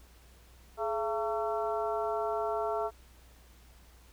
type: harmonic tone with a mistuned harmonic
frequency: 225 Hz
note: A3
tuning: 39 cents sharp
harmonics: 2 / 3 / 4 / 5 / 6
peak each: -34 / -33 / -37 / -41 / -39 dBFS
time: 0.77-2.91 s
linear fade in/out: 50 ms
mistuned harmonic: 2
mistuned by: -100 cents
effects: added 60 Hz sine -56 dBFS peak until 4.12 s + pink hiss -61 dBFS RMS until 4.12 s